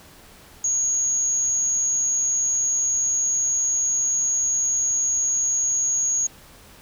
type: tone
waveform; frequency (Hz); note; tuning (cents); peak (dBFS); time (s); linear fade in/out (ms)
sine; 6645; G#8; 0; -19; 0.64-6.27; 5
effects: pink hiss -48 dBFS RMS until 6.81 s